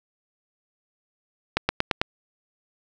accelerating click train, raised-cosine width 0.3 ms, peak -4 dBFS, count 5, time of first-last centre 1.57-2.015 s, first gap 120 ms, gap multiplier 0.95, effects none

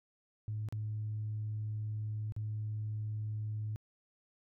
sine tone with dropouts, 107.2 Hz, A2, 45 cents flat, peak -34 dBFS, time 0.48-3.76 s, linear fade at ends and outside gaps 0 ms, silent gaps 0.687-0.725 / 2.322-2.364 s, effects tanh soft clip ceiling -30 dBFS

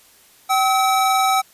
square tone pair together, 767.7 / 1287 Hz, G5 / E6, -36 / -42 cents, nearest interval major sixth, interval 894 cents, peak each -17 / -20 dBFS, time 0.49-1.42 s, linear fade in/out 20 ms, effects white hiss -51 dBFS RMS until 1.53 s + resampled to 32000 Hz

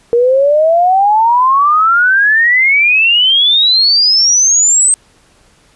sine exponential sweep, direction up, 465.9 to 8372 Hz, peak -6 dBFS, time 0.13-4.94 s, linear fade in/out 0 ms, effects pink hiss -49 dBFS RMS until 5.75 s + resampled to 24000 Hz

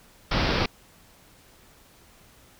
pink low-pass noise, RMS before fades -24 dBFS, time 0.31-0.66 s, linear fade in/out 5 ms, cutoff 5400 Hz, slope 96 dB/octave, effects pink hiss -55 dBFS RMS until 2.59 s

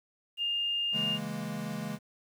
sine tone, 2817 Hz, F7, 14 cents sharp, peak -28 dBFS, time 0.37-1.19 s, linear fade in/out 50 ms
square chord, A# half-diminished seventh, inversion first, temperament equal, 138.59 / 164.81 / 207.7 / 233.1 Hz, C#3 / E3 / G#3 / A#3, 0 / 0 / 0 / 0 cents, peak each -43 / -41 / -38 / -42 dBFS, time 0.92-1.99 s, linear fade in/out 50 ms
effects 10-bit

